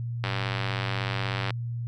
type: click train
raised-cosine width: 0.3 ms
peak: -13 dBFS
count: 123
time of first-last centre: 0.24-1.506 s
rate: 96.4 Hz
effects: added 118 Hz sine -29 dBFS peak until 1.87 s